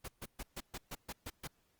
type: noise bursts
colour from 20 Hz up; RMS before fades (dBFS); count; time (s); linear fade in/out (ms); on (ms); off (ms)
pink; -43; 9; 0.04-1.476; 10; 44; 130
effects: pink hiss -75 dBFS RMS until 1.79 s + Opus 24 kbps